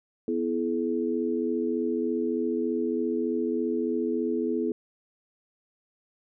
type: tone cluster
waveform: sine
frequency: 248.2 / 331.5 / 426.2 Hz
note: B3 / E4 / G#4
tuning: +9 / +10 / +45 cents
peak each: -29 dBFS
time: 0.28-4.72 s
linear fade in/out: 2 ms
effects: none